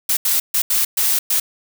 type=noise bursts at uneven times; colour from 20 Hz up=blue; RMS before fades=-17 dBFS; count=6; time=0.09-0.17 / 0.25-0.4 / 0.54-0.62 / 0.7-0.85 / 0.97-1.19 / 1.3-1.4 s; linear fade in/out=5 ms; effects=none